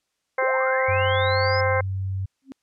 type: harmonic tone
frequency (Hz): 261.6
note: C4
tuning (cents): 0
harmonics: 2 / 3 / 4 / 5 / 6 / 7 / 8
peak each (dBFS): -22 / -29 / -27 / -34 / -28 / -38 / -28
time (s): 0.38-1.81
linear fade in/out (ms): 5
type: linear sweep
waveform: sine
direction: up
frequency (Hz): 358.4 to 5220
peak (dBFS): -30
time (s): 0.42-1.61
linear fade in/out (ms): 5
type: tone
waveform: sine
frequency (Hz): 95.7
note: G2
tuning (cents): -41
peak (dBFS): -24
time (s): 0.88-2.26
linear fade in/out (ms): 10
type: tone with exponential growth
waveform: sine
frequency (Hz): 267.8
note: C4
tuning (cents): +40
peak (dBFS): -30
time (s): 2.42-2.52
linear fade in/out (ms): 0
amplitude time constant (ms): 20
effects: white hiss -75 dBFS RMS until 2.62 s + low-pass 8000 Hz 12 dB/octave